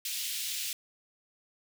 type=high-pass noise; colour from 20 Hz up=pink; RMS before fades=-35 dBFS; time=0.05-0.73 s; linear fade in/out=2 ms; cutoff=2700 Hz; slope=24 dB/octave; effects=none